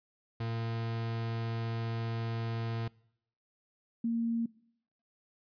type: tone pair in turn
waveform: 40% pulse / sine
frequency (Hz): 114.4 / 231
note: A#2 / A#3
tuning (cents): -32 / -16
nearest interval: octave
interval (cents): 1216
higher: second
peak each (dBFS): -32 / -28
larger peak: second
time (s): 0.4-2.88 / 4.04-4.46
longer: first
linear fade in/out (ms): 5
effects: noise-tail reverb RT60 0.7 s tail -23 dB re dry + resampled to 11025 Hz